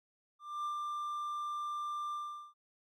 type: tone with ADSR envelope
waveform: triangle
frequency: 1188 Hz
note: D6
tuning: 20 cents sharp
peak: -32 dBFS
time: 0.39-2.54 s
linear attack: 260 ms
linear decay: 95 ms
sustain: -2 dB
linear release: 410 ms
effects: none